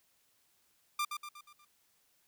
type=tone with echo; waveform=sawtooth; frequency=1191 Hz; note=D6; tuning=24 cents sharp; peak=-27 dBFS; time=0.99-1.05 s; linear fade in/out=5 ms; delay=120 ms; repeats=5; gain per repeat=-6 dB; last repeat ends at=1.65 s; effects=white hiss -72 dBFS RMS until 2.27 s